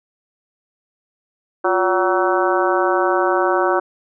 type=harmonic tone with a mistuned harmonic; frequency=188.3 Hz; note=F#3; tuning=31 cents sharp; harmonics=2 / 3 / 4 / 5 / 6 / 7 / 8; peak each=-19 / -21 / -22 / -23 / -24 / -24 / -25 dBFS; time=1.64-3.8 s; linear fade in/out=10 ms; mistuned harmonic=2; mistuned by=-96 cents; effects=none